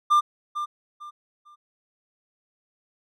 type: tone with echo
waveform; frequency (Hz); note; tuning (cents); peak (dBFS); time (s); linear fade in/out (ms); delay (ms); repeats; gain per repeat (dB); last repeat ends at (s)
triangle; 1194; D6; +28; -13; 0.1-0.21; 20; 450; 3; -11; 1.56
effects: none